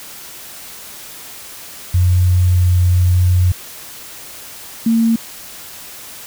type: tone pair in turn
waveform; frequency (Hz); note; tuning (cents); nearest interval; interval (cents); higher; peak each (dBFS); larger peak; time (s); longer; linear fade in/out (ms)
sine; 89.9 / 227.7; F#2 / A#3; -49 / -40; octave + major third; 1609; second; -9 / -10; first; 1.94-3.52 / 4.86-5.16; first; 5
effects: white hiss -34 dBFS RMS until 6.26 s